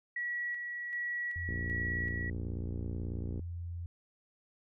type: tone with tremolo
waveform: sine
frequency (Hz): 1929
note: B6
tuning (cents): -41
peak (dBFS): -33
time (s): 0.16-2.3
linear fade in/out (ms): 5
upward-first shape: square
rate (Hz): 1.3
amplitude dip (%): 35
type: tone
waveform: sine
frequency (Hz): 86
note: F2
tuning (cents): -26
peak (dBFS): -37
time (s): 1.36-3.86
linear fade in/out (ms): 0
type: click train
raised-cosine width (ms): 3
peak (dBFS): -28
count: 112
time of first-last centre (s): 1.49-3.394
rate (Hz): 58.3
effects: none